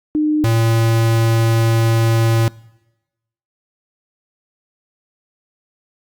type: tone pair in turn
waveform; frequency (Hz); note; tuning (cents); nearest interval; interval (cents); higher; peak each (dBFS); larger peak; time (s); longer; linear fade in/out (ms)
sine / square; 304 / 113.87; D#4 / A#2; -40 / -40; octave + perfect fourth; 1700; first; -13; neither; 0.15-0.44 / 0.44-2.48; second; 0
effects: noise-tail reverb RT60 1.0 s tail -23 dB re dry + Opus 48 kbps